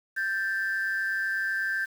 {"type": "tone pair together", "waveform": "sine", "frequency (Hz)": [1568, 1760], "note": ["G6", "A6"], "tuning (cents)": [0, 0], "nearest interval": "major second", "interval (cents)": 200, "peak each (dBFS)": [-26, -30], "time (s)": [0.16, 1.86], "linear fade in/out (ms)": 20, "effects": ["tanh soft clip ceiling -21 dBFS", "8-bit"]}